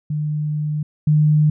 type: tone pair in turn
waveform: sine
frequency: 150.8 / 151.67 Hz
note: D3 / D#3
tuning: +46 / -44 cents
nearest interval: unison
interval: 10 cents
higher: second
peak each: -19 / -11 dBFS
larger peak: second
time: 0.1-0.83 / 1.07-1.5 s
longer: first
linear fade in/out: 5 ms
effects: none